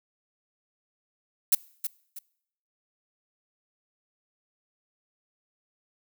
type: noise with echo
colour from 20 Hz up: violet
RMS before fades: -19 dBFS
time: 1.52-1.55 s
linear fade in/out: 5 ms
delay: 320 ms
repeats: 2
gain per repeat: -10 dB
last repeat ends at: 2.19 s
effects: noise-tail reverb RT60 0.7 s tail -23 dB re dry